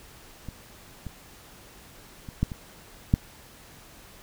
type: clicks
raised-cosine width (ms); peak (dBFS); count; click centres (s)
5; -23 / -23 / -25 / -10 / -22 / -6; 6; 0.487 / 1.067 / 2.288 / 2.43 / 2.518 / 3.139
effects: pink hiss -50 dBFS RMS until 4.22 s